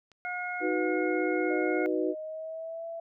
click, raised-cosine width 0.2 ms, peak -38 dBFS, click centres 0.117 s
harmonic tone, 720 Hz, F#5, 47 cents flat, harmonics 1 / 2 / 3, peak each -36 / -36 / -36 dBFS, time 0.25-1.86 s, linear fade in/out 0 ms
sine chord, B major, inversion first, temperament equal with one note detuned, 313.5 / 370 / 493.9 Hz, D#4 / F#4 / B4, +13 / 0 / 0 cents, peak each -30 / -30 / -32 dBFS, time 0.6-2.15 s, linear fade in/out 50 ms
sine tone with pitch glide, 611 to 666.3 Hz, D#5 to E5, -32 to +18 cents, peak -35 dBFS, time 1.5-3 s, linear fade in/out 5 ms, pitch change +150 cents, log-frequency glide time 2.01-2.86 s
effects none

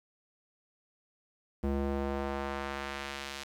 square tone with band-pass filter sweep, 69.3 Hz, C#2, in tune, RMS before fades -35 dBFS, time 1.63-3.44 s, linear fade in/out 10 ms, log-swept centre 280 to 4200 Hz, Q 0.73, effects 10-bit

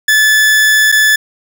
40% pulse tone with dropouts, 1734 Hz, A6, 26 cents flat, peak -6 dBFS, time 0.08-1.16 s, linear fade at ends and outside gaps 5 ms, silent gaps 0.918-0.923 s, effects 7-bit

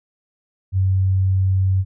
sine tone, 94.9 Hz, F#2, 44 cents sharp, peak -14 dBFS, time 0.72-1.85 s, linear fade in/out 50 ms, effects none

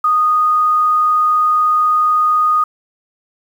sine tone, 1237 Hz, D#6, 10 cents flat, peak -10 dBFS, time 0.04-2.64 s, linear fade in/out 5 ms, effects 7-bit

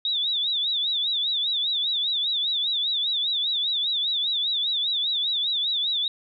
sine tone with vibrato, 3660 Hz, A#7, 32 cents flat, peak -22 dBFS, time 0.05-6.08 s, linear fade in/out 2 ms, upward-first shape sine, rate 5 Hz, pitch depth 120 cents each way, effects none

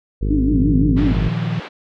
harmonic tone, 51.2 Hz, G#1, 24 cents flat, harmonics 1 / 2 / 3 / 4 / 5 / 6 / 7 / 8 / 9, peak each -18 / -24 / -28 / -30 / -32 / -34 / -35 / -36 / -37 dBFS, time 0.21-1.29 s, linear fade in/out 10 ms
sine tone with vibrato, 277.2 Hz, C#4, in tune, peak -15 dBFS, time 0.3-1.13 s, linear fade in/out 10 ms, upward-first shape triangle, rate 5.8 Hz, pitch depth 190 cents each way
sine chord, Bb suspended fourth, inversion none, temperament just, 116.54 / 155.39 / 174.81 Hz, Bb2 / Eb3 / F3, 0 / -2 / +2 cents, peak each -23 dBFS, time 0.5-1.6 s, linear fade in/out 5 ms
pink band-pass noise, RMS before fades -33 dBFS, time 0.96-1.69 s, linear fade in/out 20 ms, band 260 to 3600 Hz, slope 24 dB/octave
effects none

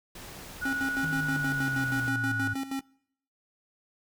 pink noise, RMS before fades -44 dBFS, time 0.15-2.09 s, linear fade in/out 5 ms
sine tone, 1461 Hz, F#6, 22 cents flat, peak -29 dBFS, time 0.61-2.54 s, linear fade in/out 20 ms
square tone with tremolo, 270 Hz, C#4, 45 cents flat, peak -30 dBFS, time 0.65-2.81 s, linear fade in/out 5 ms, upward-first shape square, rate 6.3 Hz, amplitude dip 70%
sine linear sweep, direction down, 160 to 103.4 Hz, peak -32 dBFS, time 1.03-2.54 s, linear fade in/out 5 ms
effects noise-tail reverb RT60 0.7 s tail -25 dB re dry

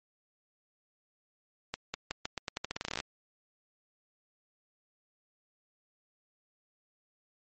accelerating click train, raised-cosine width 0.2 ms, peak -16 dBFS, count 19, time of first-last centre 1.74-3.002 s, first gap 200 ms, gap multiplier 0.85, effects MP3 32 kbps

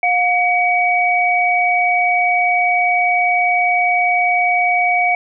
sine tone pair together, 715 / 2265 Hz, F5 / C#7, +41 / +37 cents, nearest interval octave + minor sixth, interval 1996 cents, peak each -15 dBFS, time 0.03-5.15 s, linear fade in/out 2 ms, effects none

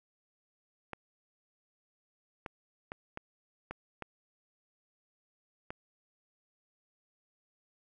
clicks, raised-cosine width 0.5 ms, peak -24 dBFS, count 7, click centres 0.933 / 2.462 / 2.919 / 3.174 / 3.71 / 4.023 / 5.705 s, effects none

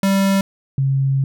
square / sine tone pair in turn, 195.2 / 135.72 Hz, G3 / C#3, -7 / -36 cents, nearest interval tritone, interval 629 cents, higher first, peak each -14 dBFS, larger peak neither, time 0.03-0.41 / 0.78-1.24 s, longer second, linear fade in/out 2 ms, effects none

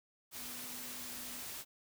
sine tone in noise, 246.9 Hz, B3, in tune, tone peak -55 dBFS, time 0.34-1.45 s, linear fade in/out 50 ms, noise white, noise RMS -45 dBFS, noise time 0.31-1.65 s, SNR -13 dB, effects none

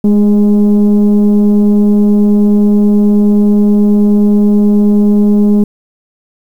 sine tone with frequency modulation, 207.7 Hz, G#3, in tune, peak -3 dBFS, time 0.04-5.64 s, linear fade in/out 5 ms, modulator 203 Hz, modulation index 0.55, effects tanh soft clip ceiling -2 dBFS + 7-bit

